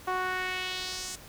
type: tone with band-pass filter sweep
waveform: sawtooth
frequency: 369.3 Hz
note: F#4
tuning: 3 cents flat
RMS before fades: -33 dBFS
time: 0.07-1.16 s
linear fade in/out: 10 ms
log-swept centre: 990 to 7700 Hz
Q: 1.8
effects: pink hiss -49 dBFS RMS until 1.28 s